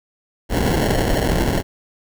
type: noise with sample-and-hold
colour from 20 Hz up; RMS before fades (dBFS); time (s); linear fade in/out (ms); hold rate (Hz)
pink; -18; 0.49-1.63; 50; 1225
effects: none